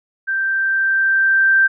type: tone with level ramp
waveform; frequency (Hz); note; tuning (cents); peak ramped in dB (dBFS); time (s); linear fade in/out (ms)
sine; 1568; G6; 0; -17 to -9; 0.27-1.68; 20
effects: none